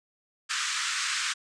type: band-pass noise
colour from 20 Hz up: pink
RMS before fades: -30 dBFS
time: 0.49-1.34 s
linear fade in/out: 20 ms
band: 1200 to 8400 Hz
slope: 48 dB/octave
effects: none